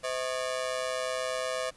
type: ring-modulated tone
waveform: sawtooth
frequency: 578 Hz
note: D5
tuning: 28 cents flat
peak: -23 dBFS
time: 0.03-1.71 s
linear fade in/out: 20 ms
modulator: 64.1 Hz
effects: pink hiss -58 dBFS RMS until 1.76 s + resampled to 24000 Hz